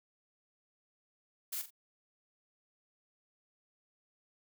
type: noise with echo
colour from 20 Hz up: blue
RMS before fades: -38 dBFS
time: 1.52-1.62 s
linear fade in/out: 10 ms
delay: 43 ms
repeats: 2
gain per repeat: -10 dB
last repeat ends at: 1.706 s
effects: none